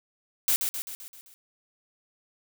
blue noise with echo, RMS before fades -23 dBFS, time 0.48-0.56 s, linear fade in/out 0 ms, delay 130 ms, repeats 6, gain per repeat -5 dB, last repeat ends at 1.34 s, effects none

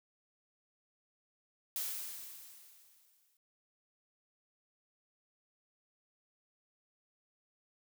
blue noise with exponential decay, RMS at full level -36 dBFS, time 1.76-3.37 s, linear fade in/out 1 ms, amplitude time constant 350 ms, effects none

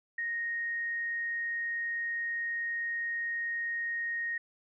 sine tone, 1864.7 Hz, A#6, in tune, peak -31 dBFS, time 0.18-4.38 s, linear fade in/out 5 ms, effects none

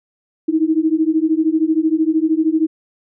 sine beating tone pair, 311.1 / 324.1 Hz, D#4 / E4, 0 / -29 cents, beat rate 13 Hz, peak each -16 dBFS, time 0.48-2.67 s, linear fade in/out 10 ms, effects none

